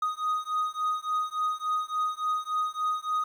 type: beating tone pair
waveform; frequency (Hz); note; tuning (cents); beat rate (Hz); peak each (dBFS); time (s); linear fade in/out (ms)
triangle; 1244.5 / 1248; D#6 / D#6; 0 / +5; 3.5; -28; 0.02-3.24; 5
effects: 10-bit